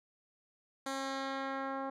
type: tone with low-pass filter sweep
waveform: 10% pulse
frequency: 270.1 Hz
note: C#4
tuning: 45 cents flat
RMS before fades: -38 dBFS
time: 0.86-1.9 s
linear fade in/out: 5 ms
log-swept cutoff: 9400 to 1000 Hz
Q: 1
effects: none